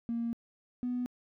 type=tone pair in turn; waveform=triangle; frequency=233.1 / 247 Hz; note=A#3 / B3; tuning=0 / 0 cents; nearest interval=minor second; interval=100 cents; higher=second; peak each=-27 dBFS; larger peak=neither; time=0.09-0.33 / 0.83-1.06 s; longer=first; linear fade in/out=0 ms; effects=tanh soft clip ceiling -28 dBFS